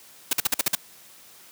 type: noise bursts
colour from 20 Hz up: white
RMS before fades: -21 dBFS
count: 7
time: 0.31-0.752 s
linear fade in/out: 5 ms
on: 22 ms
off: 48 ms
effects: white hiss -50 dBFS RMS until 1.51 s + high-pass 100 Hz 12 dB/octave